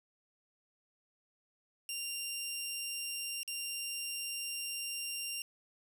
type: tone with dropouts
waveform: 15% pulse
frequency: 2782 Hz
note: F7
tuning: 7 cents flat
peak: -30 dBFS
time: 1.89-5.42 s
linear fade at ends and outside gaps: 1 ms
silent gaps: 3.432-3.477 s
effects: 10-bit